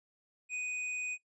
sine tone with tanh clipping, 2489 Hz, D#7, in tune, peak -36 dBFS, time 0.49-1.18 s, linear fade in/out 50 ms, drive 18 dB, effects noise-tail reverb RT60 0.1 s tail -18 dB re dry + resampled to 22050 Hz

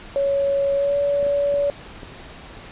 sine tone with pitch glide, 557 to 569.7 Hz, C#5 to C#5, +8 to +47 cents, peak -17 dBFS, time 0.16-1.7 s, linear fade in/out 0 ms, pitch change +39 cents, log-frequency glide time 0.74-0.96 s
clicks, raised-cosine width 2 ms, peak -23 dBFS, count 4, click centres 1.228 / 1.266 / 1.541 / 2.032 s
effects pink hiss -40 dBFS RMS until 2.71 s + resampled to 8000 Hz

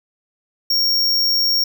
square tone, 5540 Hz, F8, 15 cents flat, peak -15 dBFS, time 0.7-1.64 s, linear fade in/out 5 ms, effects none

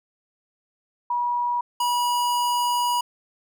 sine / square tone pair in turn, 966 / 969.5 Hz, B5 / B5, -39 / -32 cents, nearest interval unison, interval 7 cents, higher second, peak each -21 dBFS, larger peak neither, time 1.1-1.61 / 1.8-3.01 s, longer second, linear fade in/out 5 ms, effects none

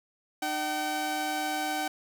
sawtooth tone pair together, 303.4 / 764.5 Hz, D#4 / G5, -44 / -44 cents, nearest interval octave + major third, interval 1600 cents, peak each -31 / -26 dBFS, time 0.42-1.88 s, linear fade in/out 5 ms, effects none

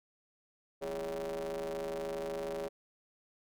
40% pulse ring-modulated tone, 76.6 Hz, D#2, 27 cents flat, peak -32 dBFS, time 0.81-2.69 s, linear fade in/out 20 ms, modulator 486 Hz, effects none

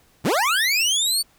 25% pulse linear sweep, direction up, 84.2 to 4565 Hz, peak -14 dBFS, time 0.24-1.23 s, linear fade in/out 20 ms, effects pink hiss -58 dBFS RMS until 1.38 s

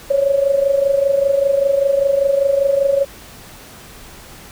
sine tone with amplitude modulation, 554.4 Hz, C#5, in tune, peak -9 dBFS, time 0.1-3.05 s, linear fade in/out 10 ms, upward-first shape sine, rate 25.1 Hz, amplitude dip 70%, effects pink hiss -39 dBFS RMS until 4.51 s

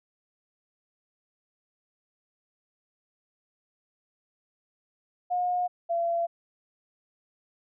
sine tone pair in turn, 718 / 679.9 Hz, F5 / F5, +48 / -47 cents, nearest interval minor second, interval 95 cents, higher first, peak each -24 dBFS, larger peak neither, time 5.3-5.68 / 5.89-6.27 s, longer neither, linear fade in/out 20 ms, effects none

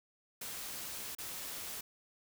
white noise with dropouts, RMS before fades -43 dBFS, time 0.41-1.81 s, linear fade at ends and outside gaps 5 ms, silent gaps 1.151-1.184 s, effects none

